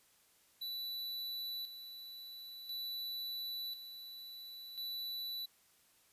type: tone with tremolo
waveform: square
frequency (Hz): 3963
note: B7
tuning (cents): +5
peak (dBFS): -40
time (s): 0.61-5.46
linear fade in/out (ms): 10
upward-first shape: square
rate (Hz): 0.48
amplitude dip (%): 60
effects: white hiss -69 dBFS RMS until 6.12 s + resampled to 32000 Hz